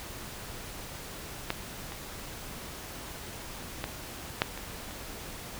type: clicks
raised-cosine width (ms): 0.3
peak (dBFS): -12 / -23 / -16 / -7 / -23 / -27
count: 6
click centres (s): 1.504 / 1.921 / 3.841 / 4.419 / 4.576 / 4.909
effects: pink hiss -42 dBFS RMS until 5.59 s